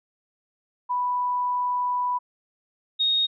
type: tone pair in turn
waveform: sine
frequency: 987.8 / 3729 Hz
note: B5 / A#7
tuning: 0 / 0 cents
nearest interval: octave + major seventh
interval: 2300 cents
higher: second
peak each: -22 / -19 dBFS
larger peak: second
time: 0.89-2.19 / 2.99-3.27 s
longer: first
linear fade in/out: 20 ms
effects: none